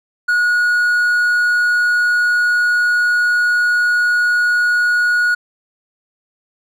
triangle tone, 1452 Hz, F#6, 33 cents flat, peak -10 dBFS, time 0.28-5.35 s, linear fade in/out 10 ms, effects none

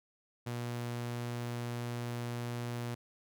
sawtooth tone, 119.9 Hz, A#2, 49 cents sharp, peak -32 dBFS, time 0.46-2.95 s, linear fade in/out 10 ms, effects none

